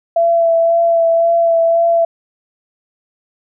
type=tone with vibrato; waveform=sine; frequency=670 Hz; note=E5; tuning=28 cents sharp; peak=-9 dBFS; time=0.16-2.05 s; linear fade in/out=5 ms; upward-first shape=sine; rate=1.9 Hz; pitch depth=17 cents each way; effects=none